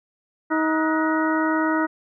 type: harmonic tone with a mistuned harmonic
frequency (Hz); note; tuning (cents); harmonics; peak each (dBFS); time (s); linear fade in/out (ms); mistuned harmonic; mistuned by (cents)
316; D#4; +27; 1 / 2 / 3 / 4 / 5 / 6; -21 / -28 / -27 / -28 / -28 / -31; 0.5-1.87; 20; 5; -120
effects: none